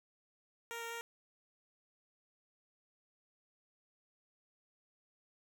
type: tone with pitch steps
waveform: 10% pulse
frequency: 465.4 / 462.6 / 465.4 Hz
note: A#4 / A#4 / A#4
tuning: -3 / -13 / -3 cents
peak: -33 dBFS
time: 0.71-1.01 s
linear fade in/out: 0 ms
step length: 100 ms
effects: none